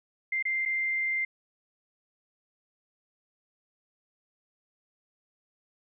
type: tone with dropouts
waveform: sine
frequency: 2093 Hz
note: C7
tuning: in tune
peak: -26 dBFS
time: 0.32-1.25 s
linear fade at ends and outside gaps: 5 ms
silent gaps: 0.426-0.452 / 0.653-0.658 s
effects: none